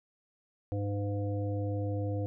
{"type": "harmonic tone", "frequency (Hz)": 101.5, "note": "G#2", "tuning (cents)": -39, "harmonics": [1, 3, 5, 7], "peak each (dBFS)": [-31, -38, -38, -46], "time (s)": [0.72, 2.26], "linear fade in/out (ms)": 0, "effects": []}